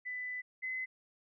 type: tone pair in turn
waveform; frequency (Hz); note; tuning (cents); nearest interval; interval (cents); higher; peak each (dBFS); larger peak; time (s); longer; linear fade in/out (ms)
sine; 1997 / 2035; B6 / C7; +19 / -49; unison; 32; second; -37 / -35; second; 0.05-0.42 / 0.62-0.86; first; 20
effects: none